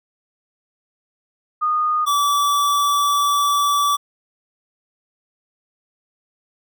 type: tone pair in turn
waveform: sine / square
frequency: 1230 / 1154.1 Hz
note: D#6 / D6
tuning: -20 / -31 cents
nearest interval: minor second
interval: 111 cents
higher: first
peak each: -16 dBFS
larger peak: neither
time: 1.61-2.06 / 2.06-3.97 s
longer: second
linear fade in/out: 20 ms
effects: none